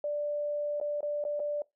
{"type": "tone with dropouts", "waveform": "sine", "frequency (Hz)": 588, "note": "D5", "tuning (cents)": 2, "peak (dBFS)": -29, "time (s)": [0.04, 1.62], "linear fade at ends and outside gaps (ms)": 2, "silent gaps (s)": [[0.801, 0.812], [1.007, 1.029], [1.24, 1.25], [1.395, 1.4]], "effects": ["noise-tail reverb RT60 0.2 s tail -23 dB re dry"]}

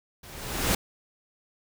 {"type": "noise with level ramp", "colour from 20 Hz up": "pink", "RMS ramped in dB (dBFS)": [-47, -22], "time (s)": [0.23, 0.75], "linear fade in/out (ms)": 5, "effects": []}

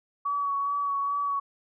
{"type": "tone with vibrato", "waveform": "sine", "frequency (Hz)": 1131, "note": "C#6", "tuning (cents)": 34, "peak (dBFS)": -25, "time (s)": [0.25, 1.4], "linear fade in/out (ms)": 10, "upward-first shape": "sine", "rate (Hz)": 2.4, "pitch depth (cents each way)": 21, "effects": []}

